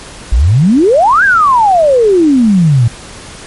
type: exponential two-way sweep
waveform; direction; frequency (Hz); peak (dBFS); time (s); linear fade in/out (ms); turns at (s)
sine; up then down; 50.4 to 1661.2 to 111.2; -4; 0.32-2.88; 5; 1.24
effects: pink hiss -30 dBFS RMS until 3.46 s + MP3 48 kbps